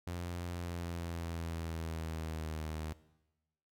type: tone with pitch glide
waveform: sawtooth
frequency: 87.31 to 78.23 Hz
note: F2 to D#2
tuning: 0 to +10 cents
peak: -34 dBFS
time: 0.07-2.93 s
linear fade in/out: 0 ms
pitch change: -190 cents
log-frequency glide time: 0.51-2.63 s
effects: noise-tail reverb RT60 1.0 s tail -18 dB re dry